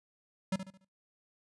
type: tone with echo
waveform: square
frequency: 189.7 Hz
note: F#3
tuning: 43 cents sharp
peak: -29 dBFS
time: 0.52-0.56 s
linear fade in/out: 5 ms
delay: 72 ms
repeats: 4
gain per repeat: -9 dB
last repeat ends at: 0.848 s
effects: noise-tail reverb RT60 0.2 s tail -22 dB re dry + resampled to 24000 Hz